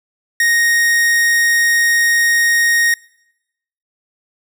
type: tone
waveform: 45% pulse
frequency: 1864.7 Hz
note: A#6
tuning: in tune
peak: -11 dBFS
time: 0.4-2.94 s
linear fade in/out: 2 ms
effects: noise-tail reverb RT60 0.9 s tail -24 dB re dry